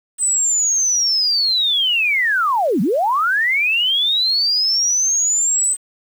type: linear two-way sweep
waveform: sine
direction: down then up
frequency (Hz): 8200 to 165.3 to 8200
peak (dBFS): -14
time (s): 0.18-5.77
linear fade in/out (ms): 50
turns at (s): 2.81
effects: 7-bit